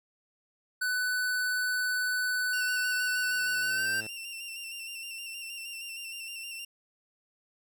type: tone with pitch glide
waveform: square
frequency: 1497 to 1562.4 Hz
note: F#6 to G6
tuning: +20 to -6 cents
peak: -28 dBFS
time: 0.81-4.01 s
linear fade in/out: 10 ms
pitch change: +74 cents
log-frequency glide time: 3.63-3.89 s
type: tone with exponential growth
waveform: 10% pulse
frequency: 110 Hz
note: A2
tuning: in tune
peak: -34 dBFS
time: 2.41-4.07 s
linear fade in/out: 5 ms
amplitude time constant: 360 ms
type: tone with vibrato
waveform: sawtooth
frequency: 2737 Hz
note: F7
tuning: 36 cents flat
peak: -35 dBFS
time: 2.53-6.65 s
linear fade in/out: 5 ms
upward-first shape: square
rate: 6.4 Hz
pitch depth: 31 cents each way
effects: none